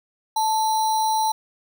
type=tone with sample-and-hold; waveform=sine; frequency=876 Hz; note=A5; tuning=8 cents flat; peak=-18 dBFS; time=0.36-1.32 s; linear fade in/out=5 ms; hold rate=4900 Hz; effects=none